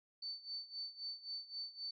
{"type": "tone with tremolo", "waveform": "sine", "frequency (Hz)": 4529, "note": "C#8", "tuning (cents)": 36, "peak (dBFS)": -40, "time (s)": [0.22, 1.91], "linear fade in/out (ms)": 5, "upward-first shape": "sine", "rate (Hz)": 3.8, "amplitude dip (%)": 85, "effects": []}